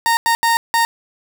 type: tone bursts at uneven times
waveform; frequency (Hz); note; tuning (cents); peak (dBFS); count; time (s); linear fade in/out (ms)
30% pulse; 924; A#5; -16; -10; 4; 0.06-0.17 / 0.26-0.35 / 0.43-0.57 / 0.74-0.85; 0
effects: none